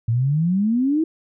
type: exponential sweep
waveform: sine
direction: up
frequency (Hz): 110.5 to 330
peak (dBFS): -16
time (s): 0.08-1.04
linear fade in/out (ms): 5
effects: none